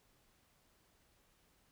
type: silence
effects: pink hiss -72 dBFS RMS until 1.71 s